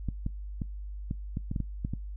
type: clicks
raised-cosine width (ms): 5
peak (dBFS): -19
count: 10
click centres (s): 0.087 / 0.264 / 0.618 / 1.111 / 1.371 / 1.514 / 1.562 / 1.603 / 1.849 / 1.936
effects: noise-tail reverb RT60 0.2 s tail -25 dB re dry + added 50 Hz sine -36 dBFS peak until 2.16 s